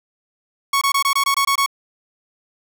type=tone bursts; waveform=sawtooth; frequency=1108.7 Hz; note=C#6; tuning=in tune; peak=-11 dBFS; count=9; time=0.73-1.662 s; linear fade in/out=5 ms; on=84 ms; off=22 ms; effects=none